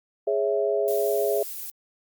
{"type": "chord", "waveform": "sine", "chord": "C# minor", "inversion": "second", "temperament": "equal", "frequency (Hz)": [415.3, 554.4, 659.3], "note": ["G#4", "C#5", "E5"], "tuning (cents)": [0, 0, 0], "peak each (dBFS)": [-24, -27, -26], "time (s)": [0.27, 1.43], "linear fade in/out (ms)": 5}
{"type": "noise", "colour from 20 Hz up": "violet", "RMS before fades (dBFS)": -35, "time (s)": [0.88, 1.7], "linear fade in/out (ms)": 0}
{"effects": ["Opus 48 kbps"]}